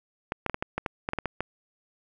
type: clicks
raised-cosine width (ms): 0.5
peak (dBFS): -13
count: 12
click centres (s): 0.321 / 0.463 / 0.497 / 0.544 / 0.625 / 0.78 / 0.862 / 1.089 / 1.134 / 1.187 / 1.257 / 1.406
effects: none